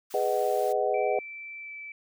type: high-pass noise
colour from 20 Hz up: white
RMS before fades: -46 dBFS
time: 0.1-0.73 s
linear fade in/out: 10 ms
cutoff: 1000 Hz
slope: 48 dB/octave
type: chord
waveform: sine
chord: G# minor seventh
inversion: none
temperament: just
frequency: 415.3 / 498.4 / 623 / 747.5 Hz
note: G#4 / B4 / D#5 / F#5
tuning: 0 / +16 / +2 / +17 cents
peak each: -29 dBFS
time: 0.14-1.19 s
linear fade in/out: 2 ms
type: tone with pitch glide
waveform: sine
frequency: 2330 to 2315 Hz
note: D7 to D7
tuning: -14 to -25 cents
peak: -38 dBFS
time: 0.94-1.92 s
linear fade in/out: 2 ms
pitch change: -11 cents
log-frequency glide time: 1.6-1.71 s
effects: none